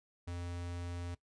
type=tone; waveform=square; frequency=87.31 Hz; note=F2; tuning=in tune; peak=-40 dBFS; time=0.27-1.15 s; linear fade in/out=10 ms; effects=noise-tail reverb RT60 0.1 s tail -18 dB re dry + resampled to 22050 Hz